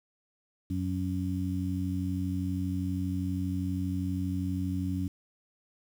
harmonic tone, 92.5 Hz, F#2, in tune, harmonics 1 / 2 / 3, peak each -32 / -34 / -33 dBFS, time 0.7-5.08 s, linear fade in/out 5 ms, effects 9-bit

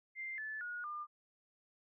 sine tone with pitch steps, 2093 / 1739.8 / 1446.2 / 1202.1 Hz, C7 / A6 / F#6 / D6, 0 / -20 / -40 / +40 cents, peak -40 dBFS, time 0.15-1.07 s, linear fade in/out 50 ms, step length 230 ms, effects none

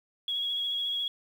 sine tone with vibrato, 3325 Hz, G#7, 1 cent sharp, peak -28 dBFS, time 0.28-1.08 s, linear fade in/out 2 ms, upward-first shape sine, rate 14 Hz, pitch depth 22 cents each way, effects 9-bit

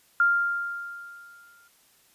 sine tone with exponential decay, 1396.9 Hz, F6, in tune, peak -16 dBFS, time 0.2-1.68 s, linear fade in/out 2 ms, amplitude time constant 320 ms, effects white hiss -61 dBFS RMS until 2.14 s + resampled to 32000 Hz

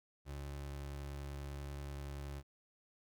30% pulse tone, 70.4 Hz, C#2, 27 cents sharp, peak -40 dBFS, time 0.25-2.43 s, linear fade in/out 50 ms, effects none

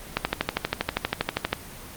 click train, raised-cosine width 0.3 ms, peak -6 dBFS, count 18, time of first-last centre 0.17-1.53 s, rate 12.5 Hz, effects pink hiss -41 dBFS RMS until 1.96 s + Opus 24 kbps

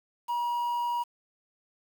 triangle tone with quantisation, 957 Hz, A#5, 45 cents sharp, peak -25 dBFS, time 0.28-1.04 s, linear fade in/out 20 ms, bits 8, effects none

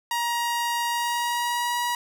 sawtooth tone with pitch glide, 946 to 963.1 Hz, A#5 to B5, +25 to -44 cents, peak -20 dBFS, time 0.11-1.95 s, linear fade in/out 2 ms, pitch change +31 cents, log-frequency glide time 0.87-1.78 s, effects none

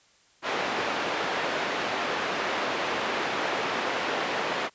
pink band-pass noise, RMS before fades -29 dBFS, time 0.42-4.7 s, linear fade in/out 50 ms, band 400 to 2800 Hz, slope 12 dB/octave, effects white hiss -61 dBFS RMS until 4.74 s + resampled to 16000 Hz

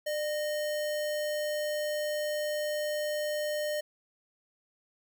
sine tone with sample-and-hold, 600 Hz, D5, 37 cents sharp, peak -29 dBFS, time 0.06-3.81 s, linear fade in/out 10 ms, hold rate 2450 Hz, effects none

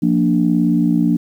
sine chord, Bb major, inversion second, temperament equal, 174.61 / 233.1 / 293.7 Hz, F3 / Bb3 / D4, 0 / 0 / 0 cents, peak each -16 dBFS, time 0.02-1.17 s, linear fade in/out 10 ms, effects tanh soft clip ceiling -2 dBFS + 8-bit

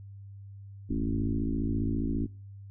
sine tone with frequency modulation, 155.56 Hz, D#3, in tune, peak -26 dBFS, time 0.89-2.27 s, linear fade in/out 20 ms, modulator 54.8 Hz, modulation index 2.9, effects noise-tail reverb RT60 0.5 s tail -26 dB re dry + added 99 Hz sine -43 dBFS peak until 2.7 s

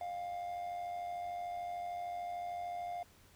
triangle tone with amplitude modulation, 704 Hz, F5, 14 cents sharp, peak -34 dBFS, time 0.01-3.03 s, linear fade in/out 2 ms, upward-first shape sine, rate 93.4 Hz, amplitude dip 50%, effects added 86 Hz sine -67 dBFS peak until 3.35 s + pink hiss -64 dBFS RMS until 3.35 s

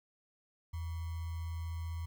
sine tone with sample-and-hold, 82.8 Hz, E2, 8 cents sharp, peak -36 dBFS, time 0.73-2.06 s, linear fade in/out 10 ms, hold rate 1050 Hz, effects none

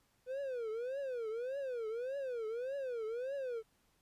triangle tone with vibrato, 493.9 Hz, B4, in tune, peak -35 dBFS, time 0.26-3.63 s, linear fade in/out 50 ms, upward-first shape triangle, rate 1.7 Hz, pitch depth 250 cents each way, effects pink hiss -74 dBFS RMS until 4.01 s + resampled to 32000 Hz

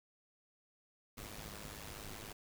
pink noise with amplitude modulation, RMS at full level -45 dBFS, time 1.17-2.33 s, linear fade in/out 10 ms, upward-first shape sine, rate 104 Hz, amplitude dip 75%, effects none

